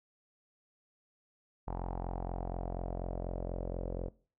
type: tone with low-pass filter sweep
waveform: sawtooth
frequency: 44.14 Hz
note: F1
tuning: 19 cents sharp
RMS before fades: -38 dBFS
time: 1.67-4.09 s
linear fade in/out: 10 ms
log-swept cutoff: 870 to 530 Hz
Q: 4.1
effects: noise-tail reverb RT60 0.4 s tail -21 dB re dry